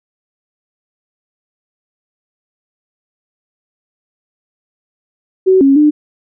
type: tone with pitch steps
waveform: sine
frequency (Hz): 376.8 / 274.2 / 299.3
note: F#4 / C#4 / D4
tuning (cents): +32 / -19 / +33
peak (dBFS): -5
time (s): 5.46-5.91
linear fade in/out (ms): 20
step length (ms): 150
effects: none